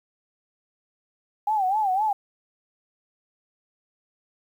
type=tone with vibrato; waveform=sine; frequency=803 Hz; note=G5; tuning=41 cents sharp; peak=-20 dBFS; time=1.47-2.13 s; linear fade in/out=5 ms; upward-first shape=sine; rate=3.9 Hz; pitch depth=150 cents each way; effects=9-bit